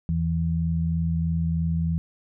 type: tone pair together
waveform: sine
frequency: 81.96 / 165.1 Hz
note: E2 / E3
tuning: -9 / +3 cents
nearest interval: octave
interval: 1212 cents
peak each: -26 / -23 dBFS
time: 0.09-1.98 s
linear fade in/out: 0 ms
effects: none